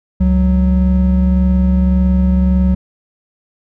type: tone pair together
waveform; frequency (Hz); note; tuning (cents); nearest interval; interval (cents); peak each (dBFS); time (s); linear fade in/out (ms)
triangle; 68.92 / 185; C#2 / F#3; -9 / 0; octave + perfect fourth; 1709; -10; 0.2-2.75; 10
effects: none